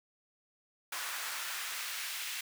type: noise with high-pass filter sweep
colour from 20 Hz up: pink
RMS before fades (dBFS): -39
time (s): 0.92-2.41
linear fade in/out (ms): 5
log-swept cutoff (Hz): 1200 to 2200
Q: 1.2
effects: none